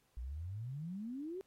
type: exponential sweep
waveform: sine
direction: up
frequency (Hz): 56.5 to 392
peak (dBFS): -40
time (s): 0.17-1.41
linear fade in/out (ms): 0
effects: pink hiss -75 dBFS RMS until 1.46 s + AAC 48 kbps